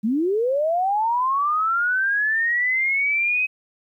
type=linear sweep; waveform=sine; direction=up; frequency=200.4 to 2544 Hz; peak=-18 dBFS; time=0.03-3.47 s; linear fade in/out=20 ms; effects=10-bit